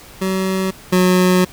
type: tone pair in turn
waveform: 25% pulse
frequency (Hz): 189.3 / 182.67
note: F#3 / F#3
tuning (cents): +40 / -22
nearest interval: minor second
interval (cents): 62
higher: first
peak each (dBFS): -13 / -7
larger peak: second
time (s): 0.21-0.71 / 0.92-1.45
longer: second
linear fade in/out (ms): 10
effects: pink hiss -40 dBFS RMS until 1.52 s